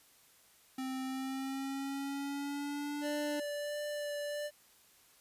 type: tone with pitch glide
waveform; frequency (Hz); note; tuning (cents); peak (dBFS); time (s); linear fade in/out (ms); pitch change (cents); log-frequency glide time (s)
square; 261.6 to 295.3; C4 to D4; 0 to +10; -37; 0.78-3.4; 5; +210; 1.04-3.17
type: tone with vibrato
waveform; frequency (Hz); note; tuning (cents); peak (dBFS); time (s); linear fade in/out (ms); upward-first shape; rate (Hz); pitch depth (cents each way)
square; 587.3; D5; 0; -37; 3.01-4.51; 50; sine; 1.5; 12
effects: white hiss -64 dBFS RMS until 5.2 s + resampled to 32000 Hz